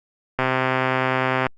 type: click train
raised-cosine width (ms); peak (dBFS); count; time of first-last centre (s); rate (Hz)
0.5; -5; 141; 0.39-1.467; 130
effects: Opus 48 kbps